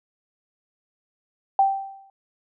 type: tone with exponential decay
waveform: sine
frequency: 781 Hz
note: G5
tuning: 7 cents flat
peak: -12 dBFS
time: 1.59-2.1 s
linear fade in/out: 2 ms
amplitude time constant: 110 ms
effects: none